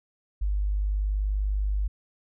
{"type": "tone", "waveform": "sine", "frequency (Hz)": 50.3, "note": "G1", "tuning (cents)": 45, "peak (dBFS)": -23, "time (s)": [0.41, 1.88], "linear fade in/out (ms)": 10, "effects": []}